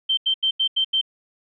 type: tone bursts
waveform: sine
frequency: 3123 Hz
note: G7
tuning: 7 cents flat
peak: -17 dBFS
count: 6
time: 0.09-1.014 s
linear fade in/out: 10 ms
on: 84 ms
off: 84 ms
effects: none